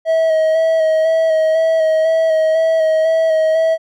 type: tone with vibrato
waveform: triangle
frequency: 641 Hz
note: E5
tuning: 49 cents flat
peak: -9 dBFS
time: 0.05-3.78 s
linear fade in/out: 50 ms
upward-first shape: square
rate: 2 Hz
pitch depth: 19 cents each way
effects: none